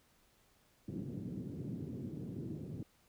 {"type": "band-pass noise", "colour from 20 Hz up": "pink", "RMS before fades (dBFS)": -43, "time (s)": [0.88, 2.83], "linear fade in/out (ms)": 5, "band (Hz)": [110, 330], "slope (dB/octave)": 24, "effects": ["pink hiss -70 dBFS RMS until 3.08 s"]}